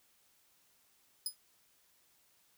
10% pulse tone with exponential decay, 5020 Hz, D#8, 15 cents sharp, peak -25 dBFS, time 1.26-1.36 s, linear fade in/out 2 ms, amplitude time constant 20 ms, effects white hiss -70 dBFS RMS until 2.57 s

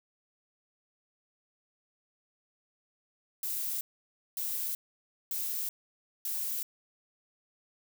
violet noise bursts, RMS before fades -34 dBFS, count 4, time 3.43-6.63 s, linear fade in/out 2 ms, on 380 ms, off 560 ms, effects none

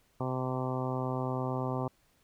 harmonic tone, 128.8 Hz, C3, 27 cents flat, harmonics 1 / 2 / 3 / 4 / 5 / 6 / 7 / 8 / 9, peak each -34 / -37 / -39 / -40 / -41 / -42 / -42 / -43 / -44 dBFS, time 0.2-1.88 s, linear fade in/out 5 ms, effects pink hiss -69 dBFS RMS until 2.23 s

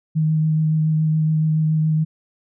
sine tone with vibrato, 156.5 Hz, D#3, 10 cents sharp, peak -15 dBFS, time 0.15-2.05 s, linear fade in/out 20 ms, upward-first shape sine, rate 7.1 Hz, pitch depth 13 cents each way, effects none

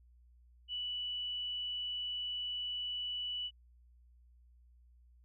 sine tone, 2960 Hz, F#7, in tune, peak -36 dBFS, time 0.68-3.51 s, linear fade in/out 50 ms, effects added 60 Hz sine -60 dBFS peak until 5.24 s

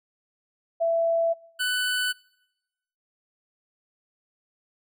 sine / 25% pulse tone pair in turn, 666 / 1495.1 Hz, E5 / F#6, +18 / +18 cents, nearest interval octave + major second, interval 1400 cents, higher second, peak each -20 dBFS, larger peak neither, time 0.8-1.34 / 1.59-2.13 s, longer neither, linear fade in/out 20 ms, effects noise-tail reverb RT60 1.0 s tail -26 dB re dry

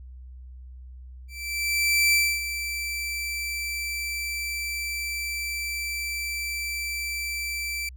sawtooth tone with ADSR envelope, 2332 Hz, D7, 13 cents flat, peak -14 dBFS, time 1.28-7.89 s, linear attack 850 ms, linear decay 270 ms, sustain -11 dB, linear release 3 ms, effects added 63 Hz sine -40 dBFS peak until 7.96 s

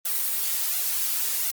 blue noise with flanger, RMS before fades -26 dBFS, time 0.05-1.51 s, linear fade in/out 5 ms, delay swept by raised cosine 1.4 to 6.6 ms, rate 1.4 Hz, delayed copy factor +0.9, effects Opus 32 kbps

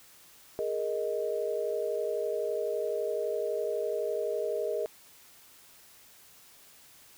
sine chord, Ab suspended second, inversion none, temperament just, 415.3 / 467.2 / 623 Hz, Ab4 / Bb4 / Eb5, 0 / +4 / +2 cents, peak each -33 dBFS, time 0.59-4.86 s, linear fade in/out 0 ms, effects white hiss -56 dBFS RMS until 7.17 s

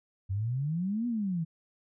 sine exponential two-way sweep, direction up then down, 92.4 to 245.9 to 157 Hz, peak -28 dBFS, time 0.29-1.45 s, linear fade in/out 20 ms, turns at 1.07 s, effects none

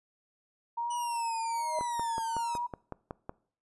sine tone with vibrato, 932.3 Hz, A#5, in tune, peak -30 dBFS, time 0.77-2.67 s, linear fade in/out 10 ms, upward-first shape triangle, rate 1.2 Hz, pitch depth 58 cents each way
5% pulse linear sweep, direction down, 2960 to 1242 Hz, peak -31 dBFS, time 0.9-2.58 s, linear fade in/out 10 ms
sine tone with exponential growth, 624 Hz, D#5, 5 cents sharp, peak -28 dBFS, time 1.51-1.79 s, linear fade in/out 1 ms, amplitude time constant 59 ms
click train, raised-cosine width 1 ms, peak -23 dBFS, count 9, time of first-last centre 1.81-3.294 s, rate 5.39 Hz
effects noise-tail reverb RT60 0.5 s tail -22 dB re dry + resampled to 24000 Hz

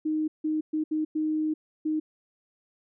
sine tone bursts at uneven times, 310.1 Hz, D#4, 6 cents flat, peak -24 dBFS, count 6, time 0.05-0.28 / 0.44-0.61 / 0.73-0.84 / 0.91-1.05 / 1.15-1.54 / 1.85-2 s, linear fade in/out 10 ms, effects none

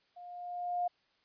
sine tone with level ramp, 709 Hz, F5, 26 cents sharp, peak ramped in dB -47 to -28 dBFS, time 0.16-0.88 s, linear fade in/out 10 ms, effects white hiss -72 dBFS RMS until 1.24 s + resampled to 11025 Hz

